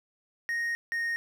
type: tone pair in turn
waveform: triangle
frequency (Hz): 1864.7 / 1855.8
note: A#6 / A#6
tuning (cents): 0 / -8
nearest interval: unison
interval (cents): 8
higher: first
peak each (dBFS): -26 / -26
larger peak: neither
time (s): 0.49-0.75 / 0.92-1.16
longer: first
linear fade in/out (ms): 0
effects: none